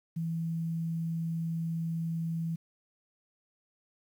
sine tone with quantisation, 164.81 Hz, E3, in tune, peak -30 dBFS, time 0.16-2.56 s, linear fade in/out 10 ms, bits 10, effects none

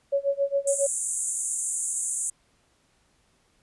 sine tone with tremolo, 558 Hz, C#5, 11 cents sharp, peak -19 dBFS, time 0.12-0.87 s, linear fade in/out 10 ms, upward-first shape sine, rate 7.3 Hz, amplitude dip 95%
white band-pass noise, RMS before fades -29 dBFS, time 0.67-2.3 s, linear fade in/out 5 ms, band 6800 to 10000 Hz, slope 96 dB/octave
effects pink hiss -66 dBFS RMS until 3.62 s + resampled to 24000 Hz

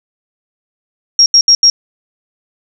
sine tone bursts at uneven times, 5588 Hz, F8, in tune, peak -3 dBFS, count 4, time 1.19-1.26 / 1.34-1.41 / 1.48-1.55 / 1.63-1.7 s, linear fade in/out 2 ms, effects none

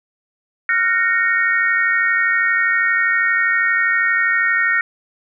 sine chord, Gb major seventh, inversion third, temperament just, 1387.5 / 1480 / 1850 / 2220 Hz, F6 / Gb6 / Bb6 / Db7, -12 / 0 / -14 / +2 cents, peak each -21 / -22 / -16 / -22 dBFS, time 0.69-4.81 s, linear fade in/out 2 ms, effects none

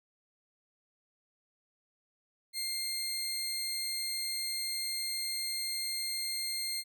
sawtooth tone pair together, 2109 / 4218 Hz, C7 / C8, +13 / +13 cents, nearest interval octave, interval 1200 cents, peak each -38 / -30 dBFS, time 2.53-6.84 s, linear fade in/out 50 ms, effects none

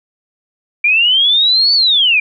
sine linear two-way sweep, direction up then down, 2349 to 4546 to 2349 Hz, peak -8 dBFS, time 0.84-2.2 s, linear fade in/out 5 ms, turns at 1.74 s, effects none

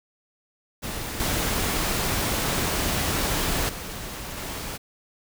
pink noise with level steps, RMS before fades -32 / -25 / -35 / -33 dBFS, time 0.82-4.78 s, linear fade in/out 20 ms, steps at 1.2 / 3.69 / 4.37 s, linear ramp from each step 2 ms, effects none

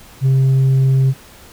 sine tone, 133.3 Hz, C3, 33 cents sharp, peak -7 dBFS, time 0.21-1.14 s, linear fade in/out 50 ms, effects tanh soft clip ceiling -9 dBFS + pink hiss -42 dBFS RMS until 1.52 s

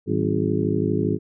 harmonic tone with a mistuned harmonic, 52.5 Hz, G#1, 19 cents sharp, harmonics 2 / 3 / 4 / 5 / 6 / 7 / 8, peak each -27 / -27 / -27 / -27 / -27 / -27 / -27 dBFS, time 0.06-1.19 s, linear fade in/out 50 ms, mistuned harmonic 4, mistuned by -150 cents, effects none

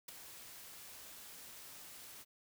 white noise with ADSR envelope, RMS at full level -44 dBFS, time 0.08-2.25 s, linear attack 8 ms, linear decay 7 ms, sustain -9 dB, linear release 36 ms, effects none

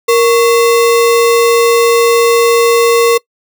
sine tone with sample-and-hold, 467 Hz, A#4, 3 cents sharp, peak -5 dBFS, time 0.08-3.18 s, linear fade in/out 10 ms, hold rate 1575 Hz, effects noise-tail reverb RT60 0.1 s tail -23 dB re dry

